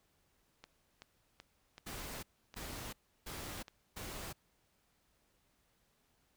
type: click train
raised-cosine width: 0.2 ms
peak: -33 dBFS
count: 9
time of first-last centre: 0.64-3.682 s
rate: 2.63 Hz
type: noise bursts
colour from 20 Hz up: pink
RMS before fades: -45 dBFS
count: 4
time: 1.86-4.33 s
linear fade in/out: 10 ms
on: 370 ms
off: 330 ms
effects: pink hiss -75 dBFS RMS until 6.36 s